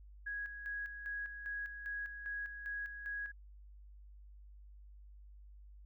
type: tone with tremolo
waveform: sine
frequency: 1658 Hz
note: G#6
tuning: 3 cents flat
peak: -38 dBFS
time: 0.26-3.32 s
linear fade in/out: 10 ms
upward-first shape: square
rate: 2.5 Hz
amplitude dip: 55%
effects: added 50 Hz sine -53 dBFS peak until 5.85 s